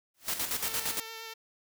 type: noise with exponential growth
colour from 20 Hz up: white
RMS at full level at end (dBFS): -38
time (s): 0.14-0.29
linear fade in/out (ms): 5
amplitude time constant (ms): 31
type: noise with tremolo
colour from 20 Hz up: white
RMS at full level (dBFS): -31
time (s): 0.28-1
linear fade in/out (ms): 2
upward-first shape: square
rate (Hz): 8.7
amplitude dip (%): 60
type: tone with vibrato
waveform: 5% pulse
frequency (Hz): 450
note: A4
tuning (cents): +39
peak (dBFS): -29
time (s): 0.62-1.34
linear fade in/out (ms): 10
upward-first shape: sine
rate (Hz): 8.6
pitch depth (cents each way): 16
effects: none